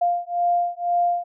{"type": "beating tone pair", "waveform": "sine", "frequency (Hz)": [698.5, 700.5], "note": ["F5", "F5"], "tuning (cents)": [0, 5], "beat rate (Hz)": 2, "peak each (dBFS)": -22, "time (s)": [0.01, 1.24], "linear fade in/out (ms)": 10, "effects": []}